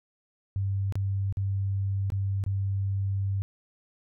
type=tone with dropouts; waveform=sine; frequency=98 Hz; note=G2; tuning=in tune; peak=-25 dBFS; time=0.56-3.42 s; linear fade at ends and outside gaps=0 ms; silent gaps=0.924-0.955 / 1.325-1.371 / 2.102-2.121 / 2.439-2.463 s; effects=none